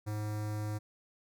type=tone with notch filter; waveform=square; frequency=105.9 Hz; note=G#2; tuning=34 cents sharp; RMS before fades=-36 dBFS; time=0.06-0.79 s; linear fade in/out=20 ms; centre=3000 Hz; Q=1.1; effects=none